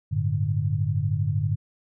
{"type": "chord", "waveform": "sine", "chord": "G suspended second", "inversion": "none", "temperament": "equal with one note detuned", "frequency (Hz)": [97.32, 110, 146.83], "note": ["G2", "A2", "D3"], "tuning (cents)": [-12, 0, 0], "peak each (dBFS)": -26, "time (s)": [0.11, 1.56], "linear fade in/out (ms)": 20, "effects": []}